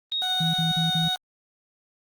sine tone with vibrato, 3729 Hz, A#7, in tune, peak -24 dBFS, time 0.12-1.15 s, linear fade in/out 0 ms, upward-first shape sine, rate 3.4 Hz, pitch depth 14 cents each way
30% pulse tone, 740 Hz, F#5, in tune, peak -27 dBFS, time 0.22-1.16 s, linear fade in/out 0 ms
sine tone bursts, 164 Hz, E3, 9 cents flat, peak -23 dBFS, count 4, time 0.4-1.086 s, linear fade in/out 10 ms, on 140 ms, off 42 ms
effects Opus 24 kbps

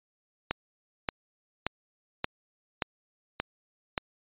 click train, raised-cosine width 0.3 ms, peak -11 dBFS, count 7, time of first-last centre 0.51-3.978 s, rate 1.73 Hz, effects resampled to 8000 Hz

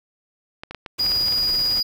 clicks, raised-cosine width 0.3 ms, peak -17 dBFS, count 8, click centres 0.635 / 0.71 / 0.747 / 0.862 / 1.064 / 1.118 / 1.283 / 1.324 s
pink noise with tremolo, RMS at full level -33 dBFS, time 0.98-1.81 s, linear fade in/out 10 ms, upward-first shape triangle, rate 18 Hz, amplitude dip 45%
triangle tone, 4892 Hz, D#8, 30 cents flat, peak -17 dBFS, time 0.99-1.83 s, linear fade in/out 10 ms
effects none

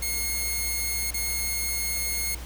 5% pulse tone with dropouts, 2159 Hz, C#7, 46 cents flat, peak -16 dBFS, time 0.02-2.35 s, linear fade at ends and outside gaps 5 ms, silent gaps 1.108-1.14 s, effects added 60 Hz sine -35 dBFS peak until 2.45 s + pink hiss -43 dBFS RMS until 2.45 s

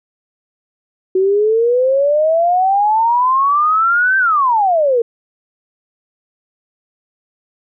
sine exponential two-way sweep, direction up then down, 370.3 to 1573 to 451.3 Hz, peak -10 dBFS, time 1.15-5.02 s, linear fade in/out 5 ms, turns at 4.18 s, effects none

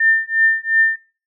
sine tone with tremolo, 1800 Hz, A6, 39 cents sharp, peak -9 dBFS, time 0-0.96 s, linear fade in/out 5 ms, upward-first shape triangle, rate 2.8 Hz, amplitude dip 100%, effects noise-tail reverb RT60 0.4 s tail -23 dB re dry

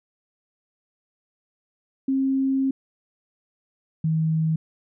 sine tone pair in turn, 268 / 159.35 Hz, C4 / D#3, +42 / +42 cents, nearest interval major sixth, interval 900 cents, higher first, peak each -19 dBFS, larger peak neither, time 2.08-2.71 / 4.04-4.56 s, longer first, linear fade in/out 5 ms, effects none

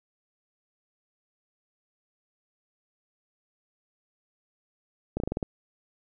slowing click train, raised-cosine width 2 ms, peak -15 dBFS, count 7, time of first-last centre 5.17-5.428 s, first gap 31 ms, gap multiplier 1.13, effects none

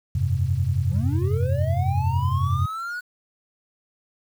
sine chord, F suspended second, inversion none, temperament just, 87.31 / 98.22 / 130.96 Hz, F2 / G2 / C3, 0 / +4 / +2 cents, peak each -24 dBFS, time 0.15-2.66 s, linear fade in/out 5 ms
triangle linear sweep, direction up, 155.56 to 1480 Hz, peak -26 dBFS, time 0.9-3.01 s, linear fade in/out 20 ms
effects 8-bit

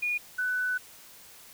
sine tone pair in turn, 2443 / 1496 Hz, D#7 / F#6, -32 / +19 cents, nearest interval minor sixth, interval 849 cents, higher first, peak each -26 dBFS, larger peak neither, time 0.02-0.18 / 0.38-0.78 s, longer second, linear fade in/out 10 ms, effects white hiss -51 dBFS RMS until 1.53 s

